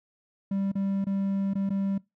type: tone with dropouts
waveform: triangle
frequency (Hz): 196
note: G3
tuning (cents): 0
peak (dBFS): -23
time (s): 0.51-1.98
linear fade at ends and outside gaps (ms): 5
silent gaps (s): 0.718-0.753 / 1.044-1.067 / 1.536-1.553 / 1.693-1.703
effects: noise-tail reverb RT60 0.2 s tail -22 dB re dry